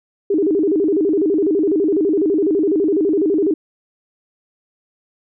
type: tone with vibrato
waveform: sine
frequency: 352.9 Hz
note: F4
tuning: 18 cents sharp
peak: -13 dBFS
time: 0.3-3.54 s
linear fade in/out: 5 ms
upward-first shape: square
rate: 12 Hz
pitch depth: 220 cents each way
effects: none